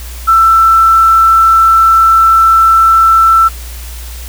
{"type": "tone with quantisation", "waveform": "sine", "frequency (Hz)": 1333, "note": "E6", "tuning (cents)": 19, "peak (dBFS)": -3, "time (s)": [0.27, 3.49], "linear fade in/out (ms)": 20, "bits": 5, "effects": ["added 60 Hz sine -23 dBFS peak until 4.28 s", "white hiss -31 dBFS RMS until 4.28 s"]}